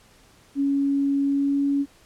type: tone with pitch glide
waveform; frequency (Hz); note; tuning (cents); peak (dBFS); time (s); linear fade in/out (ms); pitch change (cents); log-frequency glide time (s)
sine; 278.8 to 280.9; C#4 to C#4; +10 to +23; -19; 0.55-1.86; 50; +13; 1.23-1.63
effects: pink hiss -55 dBFS RMS until 2.05 s + low-pass 11000 Hz 12 dB/octave